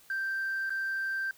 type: tone with dropouts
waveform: sine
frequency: 1568 Hz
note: G6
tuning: in tune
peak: -28 dBFS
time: 0.1-1.31 s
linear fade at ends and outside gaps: 2 ms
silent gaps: 0.696-0.704 s
effects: tanh soft clip ceiling -27 dBFS + white hiss -59 dBFS RMS until 1.37 s